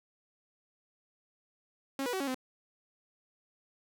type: tone with pitch steps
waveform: sawtooth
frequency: 272.3 / 489.8 / 379 / 277.4 / 257.5 Hz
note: C#4 / B4 / F#4 / C#4 / C4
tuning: -31 / -14 / +42 / +1 / -28 cents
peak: -28 dBFS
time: 1.99-2.345 s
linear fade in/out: 2 ms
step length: 71 ms
effects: none